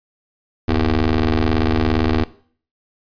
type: ring-modulated tone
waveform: 20% pulse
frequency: 77.78 Hz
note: D#2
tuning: in tune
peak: -7 dBFS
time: 0.68-2.24 s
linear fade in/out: 5 ms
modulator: 166 Hz
effects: noise-tail reverb RT60 0.5 s tail -18 dB re dry + resampled to 11025 Hz